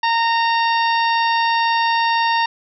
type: harmonic tone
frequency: 922 Hz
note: A#5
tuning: 19 cents flat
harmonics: 1 / 2 / 3 / 4 / 5 / 6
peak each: -16 / -22 / -26 / -28 / -30 / -32 dBFS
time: 0.03-2.46 s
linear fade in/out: 5 ms
effects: none